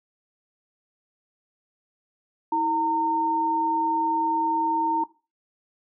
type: tone pair together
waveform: sine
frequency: 323.5 / 915 Hz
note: E4 / A#5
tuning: -32 / -32 cents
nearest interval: octave + tritone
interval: 1800 cents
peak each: -28 / -21 dBFS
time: 2.52-5.04 s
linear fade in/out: 5 ms
effects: noise-tail reverb RT60 0.3 s tail -18 dB re dry